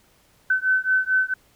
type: beating tone pair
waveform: sine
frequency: 1519 / 1523.5 Hz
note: F#6 / G6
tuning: +45 / -50 cents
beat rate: 4.5 Hz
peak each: -21 dBFS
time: 0.5-1.34 s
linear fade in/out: 5 ms
effects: pink hiss -59 dBFS RMS until 1.55 s